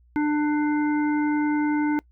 harmonic tone, 298.2 Hz, D4, 27 cents sharp, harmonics 1 / 3 / 5 / 7, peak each -20 / -30 / -34 / -37 dBFS, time 0.16-1.99 s, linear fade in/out 0 ms, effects noise-tail reverb RT60 0.1 s tail -25 dB re dry + added 60 Hz sine -54 dBFS peak until 2.11 s

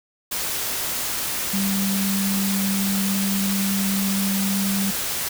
sine tone in noise, 195.9 Hz, G3, 1 cent flat, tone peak -21 dBFS, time 1.53-4.91 s, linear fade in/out 10 ms, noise white, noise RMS -26 dBFS, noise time 0.31-5.29 s, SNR +2 dB, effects none

